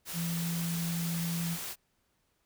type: tone in noise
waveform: sine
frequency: 168.6 Hz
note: E3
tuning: 39 cents sharp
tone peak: -31 dBFS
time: 0.13-1.58 s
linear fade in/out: 50 ms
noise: white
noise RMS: -39 dBFS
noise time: 0.05-1.76 s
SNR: +5 dB
effects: pink hiss -75 dBFS RMS until 2.45 s